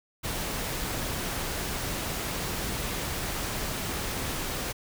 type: noise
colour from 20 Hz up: pink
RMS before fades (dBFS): -32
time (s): 0.23-4.73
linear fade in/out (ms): 20
effects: none